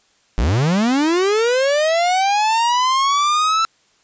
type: linear sweep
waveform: 45% pulse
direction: up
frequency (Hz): 44.75 to 1335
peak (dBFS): -14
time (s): 0.38-3.65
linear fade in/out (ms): 0
effects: white hiss -58 dBFS RMS until 4.03 s + resampled to 16000 Hz